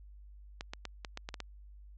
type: clicks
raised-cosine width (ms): 0.2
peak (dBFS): -22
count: 8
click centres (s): 0.609 / 0.735 / 0.853 / 1.048 / 1.174 / 1.289 / 1.342 / 1.403
effects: added 50 Hz sine -50 dBFS peak until 1.97 s + low-pass 7000 Hz 12 dB/octave